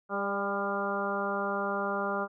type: harmonic tone with a mistuned harmonic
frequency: 200 Hz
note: G3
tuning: 35 cents sharp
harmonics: 1 / 2 / 3 / 4 / 5 / 6 / 7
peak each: -37 / -36 / -35 / -37 / -39 / -35 / -36 dBFS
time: 0.09-2.28 s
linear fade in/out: 50 ms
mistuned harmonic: 3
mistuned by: -18 cents
effects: none